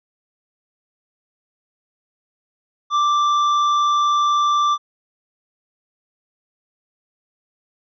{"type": "tone with tanh clipping", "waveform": "sine", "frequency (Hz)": 1176, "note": "D6", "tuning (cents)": 2, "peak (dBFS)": -16, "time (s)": [2.9, 4.78], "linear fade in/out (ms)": 50, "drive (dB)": 9, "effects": ["resampled to 16000 Hz"]}